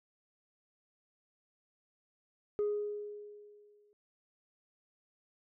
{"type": "tone with exponential decay", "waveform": "sine", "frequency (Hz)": 415.3, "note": "G#4", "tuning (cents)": 0, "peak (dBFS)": -26, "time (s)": [2.59, 3.93], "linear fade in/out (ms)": 0, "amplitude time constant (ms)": 290, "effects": ["tanh soft clip ceiling -27 dBFS"]}